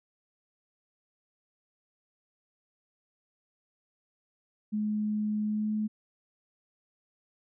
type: tone with pitch glide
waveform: sine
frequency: 211.8 to 214 Hz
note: G#3 to A3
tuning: +34 to -48 cents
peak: -27 dBFS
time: 4.72-5.88 s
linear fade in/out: 20 ms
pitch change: +18 cents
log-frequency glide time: 5.45-5.72 s
effects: none